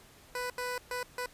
15% pulse tone bursts at uneven times, 496 Hz, B4, 7 cents sharp, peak -27 dBFS, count 4, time 0.35-0.5 / 0.58-0.78 / 0.91-1.03 / 1.18-1.26 s, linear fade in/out 2 ms, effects pink hiss -57 dBFS RMS until 1.33 s + resampled to 32000 Hz

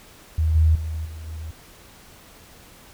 sine tone with level steps, 79.3 Hz, D#2, 33 cents sharp, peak -17 / -13 / -25 / -33 / -30 dBFS, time 0.38-1.51 s, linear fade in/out 5 ms, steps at 0.55 / 0.75 / 1.05 / 1.27 s, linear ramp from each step 5 ms, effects pink hiss -48 dBFS RMS until 2.93 s

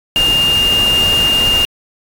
sine tone in noise, 2815 Hz, F7, 13 cents sharp, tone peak -10 dBFS, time 0.16-1.65 s, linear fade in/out 0 ms, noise pink, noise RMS -21 dBFS, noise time 0.16-1.65 s, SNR +8 dB, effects AAC 64 kbps

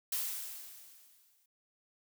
blue noise with exponential decay, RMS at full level -33 dBFS, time 0.12-1.46 s, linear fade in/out 5 ms, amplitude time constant 290 ms, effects none

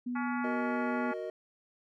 sine tone, 245.4 Hz, B3, 11 cents flat, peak -32 dBFS, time 0.06-1.12 s, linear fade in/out 10 ms
harmonic tone, 282.4 Hz, C#4, 32 cents sharp, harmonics 3 / 4 / 5 / 6 / 7 / 8 / 9, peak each -38 / -41 / -39 / -47 / -45 / -52 / -52 dBFS, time 0.15-1.14 s, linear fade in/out 10 ms
triangle chord, D# minor, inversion first, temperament equal, 370 / 466.2 / 622.3 Hz, F#4 / A#4 / D#5, 0 / 0 / 0 cents, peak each -38 / -38 / -37 dBFS, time 0.44-1.3 s, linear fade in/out 2 ms
effects none

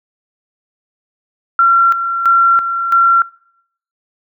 sine tone with tremolo, 1366 Hz, F6, 39 cents flat, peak -6 dBFS, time 1.59-3.22 s, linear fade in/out 2 ms, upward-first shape square, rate 1.5 Hz, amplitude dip 60%, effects noise-tail reverb RT60 0.7 s tail -24 dB re dry

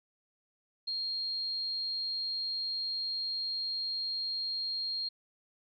sine tone, 4230 Hz, C8, 18 cents sharp, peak -32 dBFS, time 0.87-5.09 s, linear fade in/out 10 ms, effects none

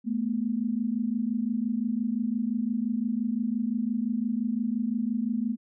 sine tone pair together, 216.4 / 242.2 Hz, A3 / B3, -29 / -34 cents, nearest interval major second, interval 195 cents, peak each -28 dBFS, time 0.04-5.57 s, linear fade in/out 50 ms, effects none

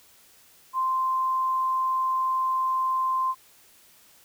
sine tone, 1043 Hz, C6, 6 cents flat, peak -22 dBFS, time 0.73-3.35 s, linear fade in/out 50 ms, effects white hiss -56 dBFS RMS until 4.24 s

